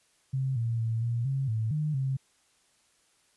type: tone with pitch steps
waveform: sine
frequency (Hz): 132.8 / 115.6 / 113.4 / 117.7 / 135.4 / 110.7 / 152 / 133.7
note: C3 / A#2 / A#2 / A#2 / C#3 / A2 / D#3 / C3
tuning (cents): +26 / -14 / -47 / +17 / -40 / +11 / -40 / +38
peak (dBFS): -26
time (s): 0.33-2.17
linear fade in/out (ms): 10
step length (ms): 230
effects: white hiss -67 dBFS RMS until 3.36 s + resampled to 24000 Hz